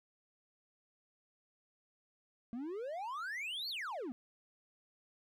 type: exponential two-way sweep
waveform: triangle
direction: up then down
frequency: 224.1 to 4600 to 224.1 Hz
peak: -37 dBFS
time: 2.53-4.12 s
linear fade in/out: 0 ms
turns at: 3.69 s
effects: none